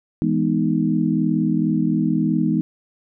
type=chord; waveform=sine; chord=E major seventh; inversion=none; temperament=equal; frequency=164.81 / 207.7 / 246.9 / 311.1 Hz; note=E3 / G#3 / B3 / D#4; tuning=0 / 0 / 0 / 0 cents; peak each=-22 dBFS; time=0.22-2.61 s; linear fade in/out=0 ms; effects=none